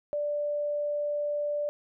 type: tone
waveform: sine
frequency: 587.3 Hz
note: D5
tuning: in tune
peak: -27 dBFS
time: 0.13-1.69 s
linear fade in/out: 0 ms
effects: none